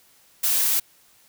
blue noise, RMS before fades -21 dBFS, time 0.43-0.8 s, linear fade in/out 10 ms, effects white hiss -57 dBFS RMS until 1.28 s

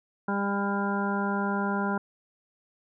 harmonic tone, 200 Hz, G3, 35 cents sharp, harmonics 1 / 2 / 3 / 4 / 5 / 7 / 8, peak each -28 / -34 / -38 / -34 / -34 / -33 / -44 dBFS, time 0.28-1.98 s, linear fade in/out 5 ms, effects none

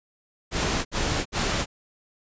pink noise bursts, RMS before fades -25 dBFS, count 3, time 0.51-1.66 s, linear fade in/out 50 ms, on 340 ms, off 65 ms, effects resampled to 16000 Hz

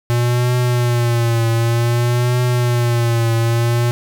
square tone with vibrato, 119.3 Hz, A#2, 41 cents sharp, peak -14 dBFS, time 0.1-3.91 s, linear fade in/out 0 ms, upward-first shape triangle, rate 0.54 Hz, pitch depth 70 cents each way, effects none

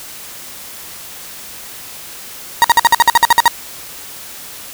35% pulse tone bursts, 941 Hz, A#5, 16 cents sharp, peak -3 dBFS, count 12, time 2.62-3.479 s, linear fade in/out 0 ms, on 23 ms, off 53 ms, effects white hiss -32 dBFS RMS until 4.73 s

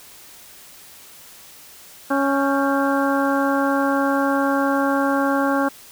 harmonic tone with a mistuned harmonic, 276.8 Hz, C#4, 2 cents flat, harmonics 1 / 2 / 3 / 4 / 5 / 6, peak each -20 / -23 / -25 / -26 / -27 / -28 dBFS, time 2.1-5.69 s, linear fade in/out 10 ms, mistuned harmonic 6, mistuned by -87 cents, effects white hiss -44 dBFS RMS until 5.91 s

